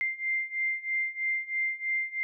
sine beating tone pair, 2093 / 2096.1 Hz, C7 / C7, 0 / +3 cents, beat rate 3.1 Hz, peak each -32 / -30 dBFS, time 0.01-2.23 s, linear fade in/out 0 ms, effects none

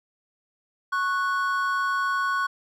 triangle tone pair together, 1102 / 1479 Hz, C#6 / F#6, -11 / -1 cents, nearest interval perfect fourth, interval 510 cents, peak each -23 / -24 dBFS, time 0.92-2.47 s, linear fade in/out 10 ms, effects none

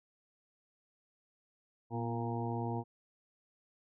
harmonic tone with a mistuned harmonic, 116.54 Hz, A#2, in tune, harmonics 1 / 2 / 3 / 4 / 6 / 7 / 8, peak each -37 / -40 / -42 / -44 / -45 / -44 / -44 dBFS, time 1.9-2.84 s, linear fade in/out 50 ms, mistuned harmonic 2, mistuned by +49 cents, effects none

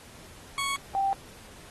20% pulse / sine tone pair in turn, 1108.7 / 784 Hz, C#6 / G5, 0 / 0 cents, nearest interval tritone, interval 600 cents, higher first, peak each -23 dBFS, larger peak neither, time 0.58-0.76 / 0.95-1.13 s, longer neither, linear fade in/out 0 ms, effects pink hiss -50 dBFS RMS until 1.7 s + AAC 32 kbps

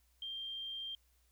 sine tone, 3178 Hz, G7, 23 cents sharp, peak -40 dBFS, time 0.22-0.95 s, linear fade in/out 2 ms, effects added 60 Hz sine -70 dBFS peak until 1.31 s + white hiss -75 dBFS RMS until 1.31 s

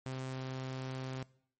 sawtooth tone, 130.81 Hz, C3, in tune, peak -34 dBFS, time 0.06-1.23 s, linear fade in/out 0 ms, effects noise-tail reverb RT60 0.6 s tail -21 dB re dry + MP3 32 kbps

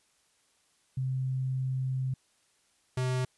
sine / square tone pair in turn, 130.7 / 127.86 Hz, C3 / C3, -1 / -40 cents, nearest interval unison, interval 39 cents, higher first, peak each -28 dBFS, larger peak neither, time 0.97-2.14 / 2.97-3.25 s, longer first, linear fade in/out 5 ms, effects white hiss -69 dBFS RMS until 3.37 s + resampled to 24000 Hz

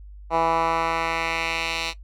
10% pulse tone with band-pass filter sweep, 164.81 Hz, E3, in tune, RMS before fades -24 dBFS, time 0.3-1.94 s, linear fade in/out 50 ms, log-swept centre 860 to 3600 Hz, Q 1.6, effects noise-tail reverb RT60 0.1 s tail -17 dB re dry + added 50 Hz sine -39 dBFS peak until 2.03 s

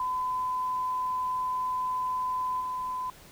sine tone with level steps, 1012 Hz, B5, 42 cents sharp, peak -27 / -30 dBFS, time 0-3.1 s, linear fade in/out 2 ms, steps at 2.6 s, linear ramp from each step 10 ms, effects pink hiss -52 dBFS RMS until 3.31 s

